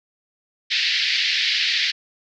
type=band-pass noise; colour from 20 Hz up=white; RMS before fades=-21 dBFS; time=0.7-1.92 s; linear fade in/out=20 ms; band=1800 to 4800 Hz; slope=48 dB/octave; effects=none